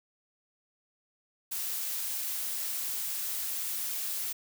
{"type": "noise", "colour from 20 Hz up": "blue", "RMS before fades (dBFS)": -34, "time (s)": [1.51, 4.33], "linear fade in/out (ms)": 10, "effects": []}